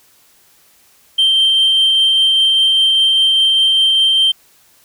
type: tone with tremolo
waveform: sine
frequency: 3139 Hz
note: G7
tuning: 2 cents sharp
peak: -6 dBFS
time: 1.18-4.32 s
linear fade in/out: 10 ms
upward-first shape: triangle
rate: 5 Hz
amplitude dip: 25%
effects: tanh soft clip ceiling -7 dBFS + white hiss -51 dBFS RMS until 4.84 s